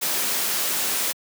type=noise; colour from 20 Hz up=white; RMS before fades=-24 dBFS; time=0.01-1.13 s; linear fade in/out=20 ms; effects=high-pass 200 Hz 12 dB/octave